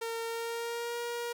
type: tone with pitch glide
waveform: sawtooth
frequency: 457.9 to 474.6 Hz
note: A#4 to A#4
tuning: -31 to +31 cents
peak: -30 dBFS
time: 0.01-1.33 s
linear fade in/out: 10 ms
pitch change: +62 cents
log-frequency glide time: 0.24-0.98 s
effects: none